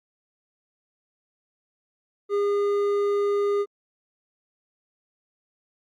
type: tone with hard clipping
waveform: triangle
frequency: 406.5 Hz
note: G#4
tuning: 37 cents flat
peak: -22 dBFS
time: 2.29-3.66 s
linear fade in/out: 50 ms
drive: 10 dB
effects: Opus 48 kbps